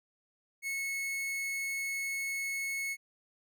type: tone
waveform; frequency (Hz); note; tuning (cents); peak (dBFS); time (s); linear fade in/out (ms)
45% pulse; 2193; C#7; -19; -33; 0.62-2.97; 50
effects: none